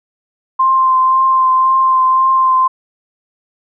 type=tone with vibrato; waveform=sine; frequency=1046.5 Hz; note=C6; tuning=in tune; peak=-8 dBFS; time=0.59-2.68 s; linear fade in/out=10 ms; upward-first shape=triangle; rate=1.9 Hz; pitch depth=17 cents each way; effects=none